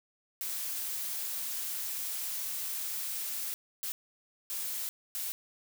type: noise bursts at uneven times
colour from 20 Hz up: blue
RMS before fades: -36 dBFS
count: 4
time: 0.41-3.54 / 3.83-3.92 / 4.5-4.89 / 5.15-5.32 s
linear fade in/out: 0 ms
effects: none